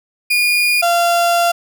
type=tone pair in turn; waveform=35% pulse; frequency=2434 / 689.4 Hz; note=D#7 / F5; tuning=-39 / -23 cents; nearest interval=octave + minor seventh; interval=2184 cents; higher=first; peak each=-10 dBFS; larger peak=neither; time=0.3-0.82 / 0.82-1.52 s; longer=second; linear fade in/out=10 ms; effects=none